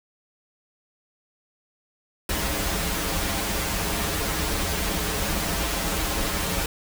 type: noise with comb filter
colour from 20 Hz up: pink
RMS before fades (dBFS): -26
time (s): 2.29-6.66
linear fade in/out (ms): 2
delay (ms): 8.1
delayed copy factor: -1
effects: none